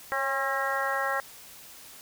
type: harmonic tone with a mistuned harmonic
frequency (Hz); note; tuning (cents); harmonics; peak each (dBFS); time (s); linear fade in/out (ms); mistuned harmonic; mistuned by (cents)
269.9; C#4; -46; 2 / 3 / 4 / 5 / 6 / 7; -33 / -33 / -33 / -33 / -33 / -33; 0.12-1.2; 0; 2; +27
effects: white hiss -48 dBFS RMS until 2.01 s